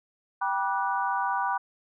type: chord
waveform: sine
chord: G major seventh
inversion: none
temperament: equal with one note detuned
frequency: 784 / 969.1 / 1174.7 / 1480 Hz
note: G5 / B5 / D6 / F#6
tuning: 0 / -33 / 0 / 0 cents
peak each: -30 / -28 / -32 / -33 dBFS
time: 0.41-1.58 s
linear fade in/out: 10 ms
effects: none